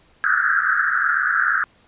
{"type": "band-pass noise", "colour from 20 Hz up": "white", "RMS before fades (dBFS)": -19, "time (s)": [0.24, 1.64], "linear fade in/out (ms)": 0, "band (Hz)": [1300, 1700], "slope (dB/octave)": 96, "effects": ["pink hiss -56 dBFS RMS until 1.87 s", "resampled to 8000 Hz"]}